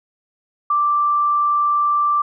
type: tone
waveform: sine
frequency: 1174.7 Hz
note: D6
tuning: in tune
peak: -14 dBFS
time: 0.7-2.22 s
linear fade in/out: 5 ms
effects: none